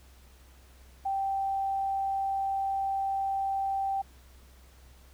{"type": "tone", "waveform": "sine", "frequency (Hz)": 781, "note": "G5", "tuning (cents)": -7, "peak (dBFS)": -27, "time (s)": [1.05, 4.02], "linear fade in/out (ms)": 10, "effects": ["added 64 Hz sine -53 dBFS peak until 5.13 s", "pink hiss -60 dBFS RMS until 5.13 s"]}